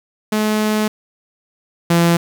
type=tone pair in turn; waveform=sawtooth; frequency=214.1 / 169.94 Hz; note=A3 / F3; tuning=-47 / -47 cents; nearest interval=major third; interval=400 cents; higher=first; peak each=-11 / -7 dBFS; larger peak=second; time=0.32-0.88 / 1.9-2.17 s; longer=first; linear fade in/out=5 ms; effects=8-bit